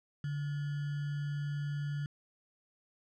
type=tone with sample-and-hold; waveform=sine; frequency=144.8 Hz; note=D3; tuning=24 cents flat; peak=-33 dBFS; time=0.24-2.06 s; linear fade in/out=2 ms; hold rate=1575 Hz; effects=low-pass 4000 Hz 12 dB/octave